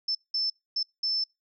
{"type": "tone bursts at uneven times", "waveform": "sine", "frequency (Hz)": 5290, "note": "E8", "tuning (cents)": 5, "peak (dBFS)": -25, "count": 4, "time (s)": [[0.08, 0.15], [0.34, 0.5], [0.76, 0.83], [1.03, 1.24]], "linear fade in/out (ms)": 5, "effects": ["noise-tail reverb RT60 0.2 s tail -26 dB re dry"]}